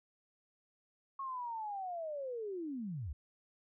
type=linear sweep; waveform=sine; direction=down; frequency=1100 to 59.1 Hz; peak=-38 dBFS; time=1.19-3.13 s; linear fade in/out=5 ms; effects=none